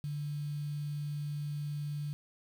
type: tone with quantisation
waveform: sine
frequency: 146.83 Hz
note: D3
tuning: in tune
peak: -34 dBFS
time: 0.04-2.13 s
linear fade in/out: 0 ms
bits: 9
effects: none